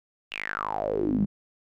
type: tone with band-pass filter sweep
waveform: sawtooth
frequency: 51.91 Hz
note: G#1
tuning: in tune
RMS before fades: -28 dBFS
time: 0.31-1.26 s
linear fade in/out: 20 ms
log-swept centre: 2900 to 180 Hz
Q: 9.2
effects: none